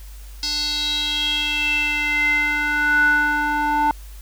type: tone with band-pass filter sweep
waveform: square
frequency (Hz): 296.1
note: D4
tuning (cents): +14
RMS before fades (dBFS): -20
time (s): 0.43-3.91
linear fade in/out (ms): 0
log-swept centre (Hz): 4800 to 1000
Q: 7
effects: added 50 Hz sine -35 dBFS peak until 4.21 s + white hiss -48 dBFS RMS until 4.21 s